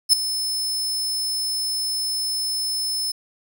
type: tone with ADSR envelope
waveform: sawtooth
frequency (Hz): 5240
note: E8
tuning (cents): -11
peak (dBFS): -6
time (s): 0.09-3.12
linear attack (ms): 41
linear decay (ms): 4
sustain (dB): -14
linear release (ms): 9
effects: none